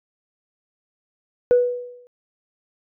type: tone with exponential decay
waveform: sine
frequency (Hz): 490.5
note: B4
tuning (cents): -12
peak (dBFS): -8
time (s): 1.51-2.07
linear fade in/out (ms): 0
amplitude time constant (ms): 120
effects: tanh soft clip ceiling -8 dBFS